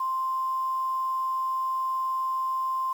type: tone with quantisation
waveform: sine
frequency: 1046.5 Hz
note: C6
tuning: in tune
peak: -25 dBFS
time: 0-2.93 s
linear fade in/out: 5 ms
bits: 8
effects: none